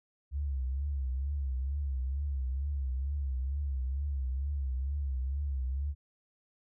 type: tone with vibrato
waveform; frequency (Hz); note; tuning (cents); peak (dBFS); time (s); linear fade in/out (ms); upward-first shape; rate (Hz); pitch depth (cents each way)
sine; 67.9; C#2; -35; -30; 0.31-5.95; 50; triangle; 2.2; 130
effects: none